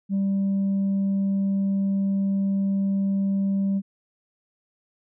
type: tone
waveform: sine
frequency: 196 Hz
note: G3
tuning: in tune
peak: -18 dBFS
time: 0.09-3.82 s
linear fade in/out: 50 ms
effects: tanh soft clip ceiling -19 dBFS